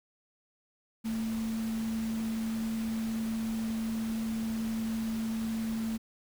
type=tone in noise; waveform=sine; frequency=223.6 Hz; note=A3; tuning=28 cents sharp; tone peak=-30 dBFS; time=1.04-5.98 s; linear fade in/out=20 ms; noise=pink; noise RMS=-45 dBFS; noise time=1.04-5.98 s; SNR=+12 dB; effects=none